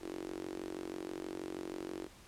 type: tone with high-pass filter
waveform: sawtooth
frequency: 46.25 Hz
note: F#1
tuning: in tune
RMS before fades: -43 dBFS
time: 0-2.09 s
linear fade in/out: 50 ms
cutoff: 340 Hz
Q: 6.4
effects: pink hiss -58 dBFS RMS until 2.27 s + low-pass 11000 Hz 12 dB/octave